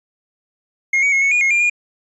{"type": "tone with pitch steps", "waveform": "triangle", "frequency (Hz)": [2145, 2254, 2168, 2210, 2442, 2157, 2394, 2429], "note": ["C7", "C#7", "C#7", "C#7", "D#7", "C#7", "D7", "D#7"], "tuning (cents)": [42, 28, -39, -6, -33, -48, 33, -42], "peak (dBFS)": -11, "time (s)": [0.93, 1.698], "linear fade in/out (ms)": 5, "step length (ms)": 96, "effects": ["resampled to 22050 Hz"]}